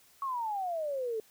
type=exponential sweep; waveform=sine; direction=down; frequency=1124 to 428.4 Hz; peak=-31 dBFS; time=0.22-1.2 s; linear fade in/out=2 ms; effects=white hiss -62 dBFS RMS until 1.3 s